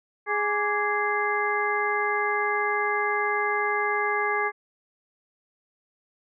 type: harmonic tone with a mistuned harmonic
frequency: 415.3 Hz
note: G#4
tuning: in tune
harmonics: 1 / 2 / 3 / 4 / 5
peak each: -29 / -29 / -29 / -29 / -29 dBFS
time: 0.26-4.52 s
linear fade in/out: 50 ms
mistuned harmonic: 3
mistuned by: -110 cents
effects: none